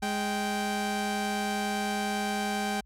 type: tone pair together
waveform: sawtooth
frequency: 207.7 / 780.8 Hz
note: G#3 / G5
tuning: 0 / -7 cents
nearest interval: octave + major seventh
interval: 2293 cents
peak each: -27 / -27 dBFS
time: 0.02-2.81 s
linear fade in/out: 10 ms
effects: added 53 Hz sine -55 dBFS peak until 2.85 s + low-pass 12000 Hz 12 dB/octave